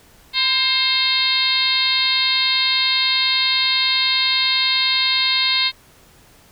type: harmonic tone with a mistuned harmonic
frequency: 530 Hz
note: C5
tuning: 22 cents sharp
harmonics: 2 / 3 / 4 / 5 / 6 / 7 / 8 / 9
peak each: -29 / -31 / -23 / -26 / -25 / -20 / -20 / -29 dBFS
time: 0.33-5.72 s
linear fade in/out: 50 ms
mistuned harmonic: 2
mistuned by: -56 cents
effects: pink hiss -50 dBFS RMS until 6.51 s